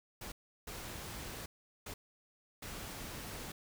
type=noise bursts at uneven times; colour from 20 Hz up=pink; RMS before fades=-45 dBFS; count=4; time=0.21-0.32 / 0.67-1.46 / 1.86-1.94 / 2.62-3.52 s; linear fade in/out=5 ms; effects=none